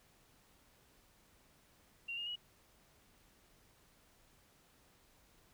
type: tone with pitch steps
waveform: sine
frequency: 2762 / 2836 / 2913 Hz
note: F7 / F7 / F#7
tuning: -20 / +26 / -28 cents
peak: -39 dBFS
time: 2.08-2.359 s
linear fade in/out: 10 ms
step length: 93 ms
effects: pink hiss -68 dBFS RMS until 5.53 s